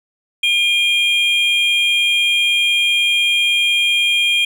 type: tone pair together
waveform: triangle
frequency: 2415 / 3219 Hz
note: D7 / G7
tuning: +48 / +45 cents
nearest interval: perfect fourth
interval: 497 cents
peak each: -14 dBFS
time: 0.43-4.45 s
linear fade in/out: 5 ms
effects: none